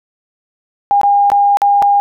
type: tone with dropouts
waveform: sine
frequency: 809 Hz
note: G#5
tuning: 46 cents flat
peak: -7 dBFS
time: 0.91-2 s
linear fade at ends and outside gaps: 0 ms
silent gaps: 1.014-1.033 / 1.301-1.318 / 1.571-1.618 / 1.821-1.825 s
effects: none

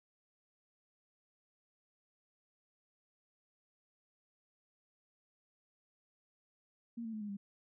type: tone with pitch steps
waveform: sine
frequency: 233.1 / 224.3 / 215.7 / 207.5 / 199.67 Hz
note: A#3 / A3 / A3 / G#3 / G3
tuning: 0 / +34 / -34 / -1 / +32 cents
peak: -39 dBFS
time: 6.97-7.37 s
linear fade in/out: 10 ms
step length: 80 ms
effects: none

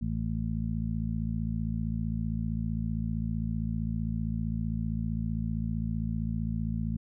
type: harmonic tone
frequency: 55.4 Hz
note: A1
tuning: 13 cents sharp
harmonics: 1 / 2 / 3 / 4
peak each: -34 / -34 / -34 / -34 dBFS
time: 0.01-6.97 s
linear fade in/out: 10 ms
effects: none

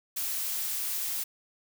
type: noise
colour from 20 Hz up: blue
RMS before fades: -32 dBFS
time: 0.16-1.24 s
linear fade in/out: 10 ms
effects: none

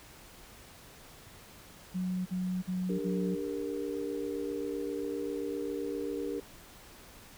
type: tone bursts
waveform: sine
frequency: 183.5 Hz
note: F#3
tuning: 14 cents flat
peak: -30 dBFS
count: 4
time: 1.94-3.358 s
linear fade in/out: 20 ms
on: 320 ms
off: 46 ms
type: chord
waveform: sine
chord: G minor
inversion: second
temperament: equal with one note detuned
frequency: 293.7 / 398.6 / 466.2 Hz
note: D4 / G4 / Bb4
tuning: 0 / +29 / 0 cents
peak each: -37 dBFS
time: 2.89-6.4 s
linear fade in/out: 5 ms
effects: pink hiss -53 dBFS RMS until 7.37 s

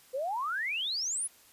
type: exponential sweep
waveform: sine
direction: up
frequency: 493.9 to 10780 Hz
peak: -30 dBFS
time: 0.13-1.28 s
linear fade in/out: 20 ms
effects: white hiss -59 dBFS RMS until 1.52 s + resampled to 32000 Hz

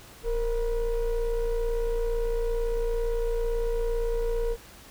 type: ring-modulated tone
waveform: triangle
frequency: 246.9 Hz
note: B3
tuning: in tune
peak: -19 dBFS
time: 0.23-4.57 s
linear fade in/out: 50 ms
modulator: 218 Hz
effects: pink hiss -49 dBFS RMS until 4.9 s

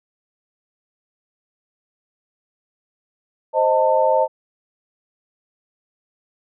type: chord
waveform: sine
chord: A diminished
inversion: first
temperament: equal with one note detuned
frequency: 523.3 / 622.3 / 893.8 Hz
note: C5 / Eb5 / A5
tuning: 0 / 0 / +27 cents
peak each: -18 dBFS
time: 3.53-4.28 s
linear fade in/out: 50 ms
effects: none

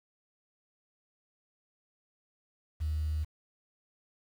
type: tone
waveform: sine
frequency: 77.1 Hz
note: D#2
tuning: 15 cents flat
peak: -28 dBFS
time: 2.8-3.25 s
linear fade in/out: 20 ms
effects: tanh soft clip ceiling -25 dBFS + 9-bit

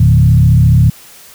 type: tone with frequency modulation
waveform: sine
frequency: 118.3 Hz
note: A#2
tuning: 26 cents sharp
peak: -4 dBFS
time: 0-0.9 s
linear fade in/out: 5 ms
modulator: 34.7 Hz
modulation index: 1.2
effects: white hiss -38 dBFS RMS until 1.34 s

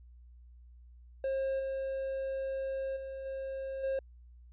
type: tone with level steps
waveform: triangle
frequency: 536 Hz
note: C5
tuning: 42 cents sharp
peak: -28 / -31 / -37 / -34 / -28 dBFS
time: 1.24-3.99 s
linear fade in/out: 2 ms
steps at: 1.59 / 2.96 / 3.25 / 3.83 s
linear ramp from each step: 10 ms
effects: added 60 Hz sine -52 dBFS peak until 4.52 s + resampled to 8000 Hz

